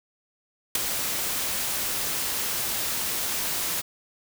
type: noise with ADSR envelope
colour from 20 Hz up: white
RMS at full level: -19 dBFS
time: 0.75-3.82 s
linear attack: 3 ms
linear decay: 10 ms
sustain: -9 dB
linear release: 20 ms
effects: none